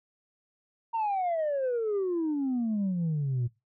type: exponential sweep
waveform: sine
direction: down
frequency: 932.3 to 116.54 Hz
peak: -24 dBFS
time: 0.93-3.48 s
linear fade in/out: 20 ms
effects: noise-tail reverb RT60 0.2 s tail -17 dB re dry + tanh soft clip ceiling -24 dBFS